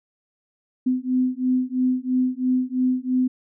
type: beating tone pair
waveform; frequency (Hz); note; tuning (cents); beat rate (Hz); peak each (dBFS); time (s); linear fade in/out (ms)
sine; 253.2 / 256.2; B3 / C4; +43 / -36; 3; -22 / -22; 0.86-3.28; 10
effects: none